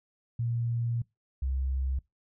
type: tone pair in turn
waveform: sine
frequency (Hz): 117.7 / 66.06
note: A#2 / C2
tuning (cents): +17 / +17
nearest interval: minor seventh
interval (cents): 1000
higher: first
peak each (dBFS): -27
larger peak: neither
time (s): 0.39-1.02 / 1.42-1.99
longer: first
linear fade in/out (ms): 5
effects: noise-tail reverb RT60 0.2 s tail -23 dB re dry